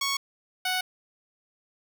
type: tone pair in turn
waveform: 10% pulse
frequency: 1108.7 / 740 Hz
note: C#6 / F#5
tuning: 0 / 0 cents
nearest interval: perfect fifth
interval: 700 cents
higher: first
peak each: -17 dBFS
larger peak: neither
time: 0.01-0.17 / 0.65-0.81 s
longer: neither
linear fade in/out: 5 ms
effects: none